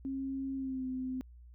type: tone with pitch glide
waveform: sine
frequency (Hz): 269.1 to 257.5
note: C4 to C4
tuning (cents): +49 to -28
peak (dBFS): -34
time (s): 0.05-1.21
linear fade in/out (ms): 0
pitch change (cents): -77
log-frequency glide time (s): 0.55-0.86
effects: added 60 Hz sine -51 dBFS peak until 1.54 s